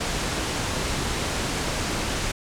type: low-pass noise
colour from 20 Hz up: pink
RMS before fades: -27 dBFS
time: 0-2.32 s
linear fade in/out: 10 ms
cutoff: 8900 Hz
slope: 24 dB/octave
effects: none